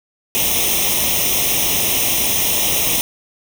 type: noise with comb filter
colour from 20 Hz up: white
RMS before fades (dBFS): -17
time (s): 0.35-3.01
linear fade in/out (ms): 0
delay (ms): 0.33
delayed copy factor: +0.85
effects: none